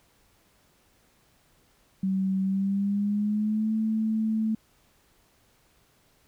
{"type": "tone with pitch glide", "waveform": "sine", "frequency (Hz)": [191, 219.4], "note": ["G3", "A3"], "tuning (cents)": [-45, -5], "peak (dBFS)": -23, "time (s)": [2.03, 4.55], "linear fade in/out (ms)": 5, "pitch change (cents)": 240, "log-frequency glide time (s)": [2.42, 3.73], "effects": ["pink hiss -64 dBFS RMS until 6.27 s"]}